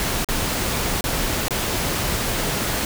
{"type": "noise with dropouts", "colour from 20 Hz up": "pink", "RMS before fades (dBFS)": -23, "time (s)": [0, 2.85], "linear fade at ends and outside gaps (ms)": 1, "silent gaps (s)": [[0.246, 0.287], [1.009, 1.04], [1.483, 1.507]], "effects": []}